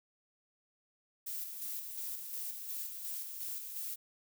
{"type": "noise with tremolo", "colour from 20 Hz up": "violet", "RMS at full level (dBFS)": -40, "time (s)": [1.26, 3.96], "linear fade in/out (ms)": 10, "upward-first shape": "square", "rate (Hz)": 2.8, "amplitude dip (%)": 40, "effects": []}